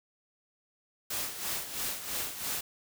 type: noise with tremolo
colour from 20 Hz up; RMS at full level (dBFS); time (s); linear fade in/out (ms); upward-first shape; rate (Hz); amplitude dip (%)
white; -33; 1.1-2.61; 5; sine; 3; 65
effects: none